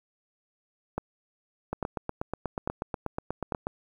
two click trains, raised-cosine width 1 ms, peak -16 / -15 dBFS, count 17 / 4, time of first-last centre 1.73-3.669 / 0.98-3.522 s, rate 8.25 / 1.18 Hz, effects 9-bit

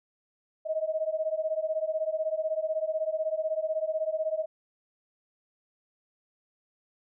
sine beating tone pair, 623 / 639 Hz, D#5 / D#5, +2 / +46 cents, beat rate 16 Hz, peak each -30 / -30 dBFS, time 0.65-4.46 s, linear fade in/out 20 ms, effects none

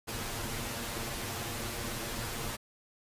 pink noise with comb filter, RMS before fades -37 dBFS, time 0.07-2.57 s, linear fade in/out 20 ms, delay 8.6 ms, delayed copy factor +0.65, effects resampled to 32000 Hz

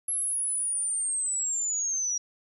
sine linear sweep, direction down, 11175 to 5710 Hz, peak -26 dBFS, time 0.08-2.18 s, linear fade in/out 5 ms, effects none

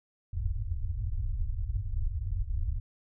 pink low-pass noise, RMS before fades -31 dBFS, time 0.33-2.8 s, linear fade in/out 10 ms, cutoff 110 Hz, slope 96 dB/octave, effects none

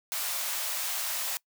white high-pass noise, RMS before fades -32 dBFS, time 0.12-1.37 s, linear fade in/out 0 ms, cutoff 560 Hz, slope 48 dB/octave, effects noise-tail reverb RT60 0.1 s tail -23 dB re dry

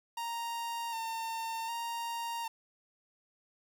45% pulse tone with vibrato, 919 Hz, A#5, 25 cents flat, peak -35 dBFS, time 0.17-2.48 s, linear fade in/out 5 ms, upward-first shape square, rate 0.66 Hz, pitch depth 24 cents each way, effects 11-bit

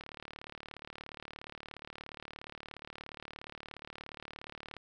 click train, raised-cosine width 0.3 ms, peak -28 dBFS, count 177, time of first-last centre 0.01-4.767 s, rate 37 Hz, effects none

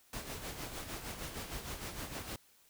pink noise with tremolo, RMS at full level -41 dBFS, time 0.13-2.36 s, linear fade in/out 2 ms, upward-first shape sine, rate 6.5 Hz, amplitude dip 55%, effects white hiss -66 dBFS RMS until 2.69 s

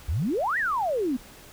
sine exponential two-way sweep, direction up then down, 62.3 to 1975.5 to 234.9 Hz, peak -23 dBFS, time 0.08-1.17 s, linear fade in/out 10 ms, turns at 0.58 s, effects pink hiss -48 dBFS RMS until 1.52 s

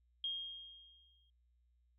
sine tone with exponential decay, 3237 Hz, G#7, 45 cents flat, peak -35 dBFS, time 0.24-1.3 s, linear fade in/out 2 ms, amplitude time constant 230 ms, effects added 60 Hz sine -70 dBFS peak until 1.98 s

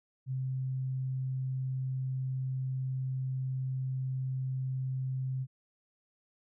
sine tone, 130.81 Hz, C3, in tune, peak -31 dBFS, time 0.26-5.47 s, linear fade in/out 50 ms, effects none

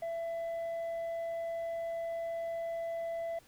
triangle tone with tanh clipping, 668 Hz, E5, 23 cents sharp, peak -35 dBFS, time 0.02-3.39 s, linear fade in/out 5 ms, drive 8 dB, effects pink hiss -62 dBFS RMS until 3.47 s

